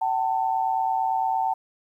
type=tone pair together; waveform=sine; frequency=763 / 891.8 Hz; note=G5 / A5; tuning=-47 / +23 cents; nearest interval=minor third; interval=270 cents; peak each=-24 dBFS; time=0.01-1.54 s; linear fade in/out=10 ms; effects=10-bit